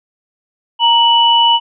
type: tone pair together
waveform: sine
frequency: 932.3 / 2960 Hz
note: A#5 / F#7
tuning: 0 / 0 cents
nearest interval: octave + minor sixth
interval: 2000 cents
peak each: -10 dBFS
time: 0.79-1.6 s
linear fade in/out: 50 ms
effects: none